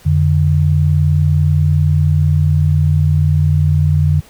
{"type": "tone pair together", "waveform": "sine", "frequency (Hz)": [88.18, 148.3], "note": ["F2", "D3"], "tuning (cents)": [17, 17], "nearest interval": "major sixth", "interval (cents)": 900, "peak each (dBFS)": -12, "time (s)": [0.05, 4.21], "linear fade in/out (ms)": 20, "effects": ["pink hiss -44 dBFS RMS until 4.29 s"]}